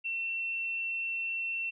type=tone with frequency modulation; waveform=sine; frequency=2702 Hz; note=E7; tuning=42 cents sharp; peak=-31 dBFS; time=0.04-1.71 s; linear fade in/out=20 ms; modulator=27.1 Hz; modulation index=0.34; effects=none